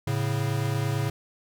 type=tone pair together; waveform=square; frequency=110 / 138.99 Hz; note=A2 / C#3; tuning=0 / +5 cents; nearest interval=major third; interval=405 cents; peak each=-28 dBFS; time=0.07-1.1 s; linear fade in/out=5 ms; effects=none